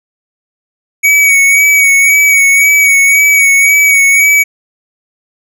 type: tone with vibrato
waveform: square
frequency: 2251 Hz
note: C#7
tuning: 26 cents sharp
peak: -5 dBFS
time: 1.03-4.44 s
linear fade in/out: 20 ms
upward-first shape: sine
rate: 1.9 Hz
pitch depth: 31 cents each way
effects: none